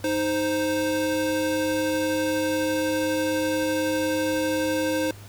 square tone pair together, 311.1 / 522.5 Hz, D#4 / C5, 0 / -2 cents, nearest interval major sixth, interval 898 cents, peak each -26 dBFS, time 0.04-5.11 s, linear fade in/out 2 ms, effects added 102 Hz sine -41 dBFS peak until 5.28 s + pink hiss -48 dBFS RMS until 5.28 s

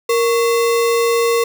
sine tone with sample-and-hold, 466.2 Hz, A#4, in tune, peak -12 dBFS, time 0.09-1.44 s, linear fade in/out 5 ms, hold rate 1575 Hz, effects none

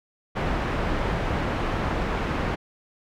pink low-pass noise, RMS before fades -26 dBFS, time 0.35-2.56 s, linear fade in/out 20 ms, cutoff 1900 Hz, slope 12 dB/octave, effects none

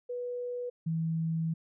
sine tone pair in turn, 490 / 162.67 Hz, B4 / E3, -14 / -23 cents, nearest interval octave + perfect fifth, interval 1909 cents, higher first, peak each -33 / -28 dBFS, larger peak second, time 0.09-0.7 / 0.86-1.54 s, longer second, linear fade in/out 10 ms, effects none

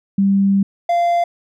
sine / triangle tone pair in turn, 196.9 / 691.2 Hz, G3 / F5, +8 / -18 cents, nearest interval octave + minor seventh, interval 2174 cents, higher second, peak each -11 dBFS, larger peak neither, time 0.18-0.63 / 0.89-1.24 s, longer first, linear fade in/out 5 ms, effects none

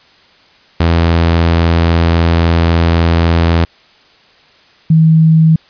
sawtooth / sine tone pair in turn, 83.7 / 160.12 Hz, E2 / D#3, +27 / +50 cents, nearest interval major seventh, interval 1123 cents, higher second, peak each -4 dBFS, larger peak neither, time 0.8-3.65 / 4.9-5.56 s, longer first, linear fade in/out 5 ms, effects white hiss -46 dBFS RMS until 5.69 s + resampled to 11025 Hz

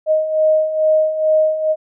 sine beating tone pair, 622.3 / 624.6 Hz, D#5 / D#5, 0 / +7 cents, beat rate 2.3 Hz, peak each -19 / -13 dBFS, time 0.06-1.76 s, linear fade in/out 50 ms, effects none

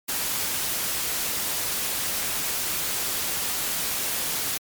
white noise, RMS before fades -27 dBFS, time 0.08-4.58 s, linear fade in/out 10 ms, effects MP3 96 kbps

